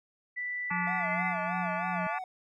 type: tone with pitch glide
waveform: sine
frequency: 1975.5 to 2044 Hz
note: B6 to C7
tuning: 0 to -41 cents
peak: -32 dBFS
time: 0.36-1.34 s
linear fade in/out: 20 ms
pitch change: +59 cents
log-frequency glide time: 0.98-1.11 s
type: harmonic tone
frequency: 290 Hz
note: D4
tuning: 22 cents flat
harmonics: 3 / 4 / 5 / 6 / 7 / 8 / 9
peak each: -35 / -37 / -39 / -41 / -42 / -43 / -44 dBFS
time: 0.7-2.19 s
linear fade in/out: 10 ms
type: tone with tremolo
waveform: sine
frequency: 178.9 Hz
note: F3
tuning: 42 cents sharp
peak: -33 dBFS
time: 0.71-2.07 s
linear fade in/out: 2 ms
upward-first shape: triangle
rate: 2.5 Hz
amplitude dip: 55%
type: tone with vibrato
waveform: triangle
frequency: 689 Hz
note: F5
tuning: 24 cents flat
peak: -34 dBFS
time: 0.87-2.24 s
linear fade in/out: 2 ms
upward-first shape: sine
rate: 3.2 Hz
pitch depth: 150 cents each way
effects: none